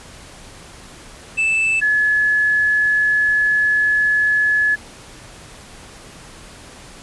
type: tone pair in turn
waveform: triangle / sine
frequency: 2637 / 1707.2 Hz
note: E7 / G#6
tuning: 0 / +47 cents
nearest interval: minor sixth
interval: 753 cents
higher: first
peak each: -13 dBFS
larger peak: neither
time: 1.37-1.81 / 1.81-4.76 s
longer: second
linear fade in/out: 20 ms
effects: pink hiss -40 dBFS RMS until 7.02 s + resampled to 24000 Hz